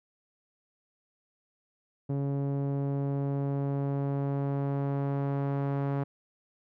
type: tone with low-pass filter sweep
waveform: sawtooth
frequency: 139.6 Hz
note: C#3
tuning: 13 cents sharp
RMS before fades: -30 dBFS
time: 2.09-6.04 s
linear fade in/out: 10 ms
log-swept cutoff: 480 to 1100 Hz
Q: 0.8
effects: none